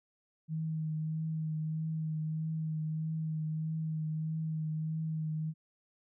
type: tone with vibrato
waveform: sine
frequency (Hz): 157.6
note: D#3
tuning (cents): +23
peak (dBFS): -32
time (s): 0.48-5.54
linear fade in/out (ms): 50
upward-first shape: triangle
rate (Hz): 1.6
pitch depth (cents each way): 24
effects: none